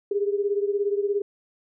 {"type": "beating tone pair", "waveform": "sine", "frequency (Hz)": [401.3, 418.3], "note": ["G4", "G#4"], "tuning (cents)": [41, 12], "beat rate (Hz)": 17, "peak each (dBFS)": [-23, -27], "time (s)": [0.11, 1.22], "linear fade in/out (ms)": 5, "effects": []}